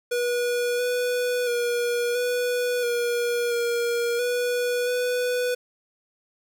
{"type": "tone with pitch steps", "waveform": "square", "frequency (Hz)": [485, 492.7, 479.6, 491, 478.2, 473, 489.1, 494.6], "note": ["B4", "B4", "A#4", "B4", "A#4", "A#4", "B4", "B4"], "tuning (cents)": [-31, -4, 49, -10, 44, 25, -17, 3], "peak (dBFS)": -23, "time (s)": [0.11, 5.55], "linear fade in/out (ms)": 10, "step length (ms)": 680, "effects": ["9-bit"]}